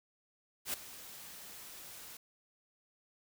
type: noise with ADSR envelope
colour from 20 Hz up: white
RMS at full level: -34 dBFS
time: 0.65-2.17 s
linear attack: 86 ms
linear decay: 7 ms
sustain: -16 dB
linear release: 3 ms
effects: none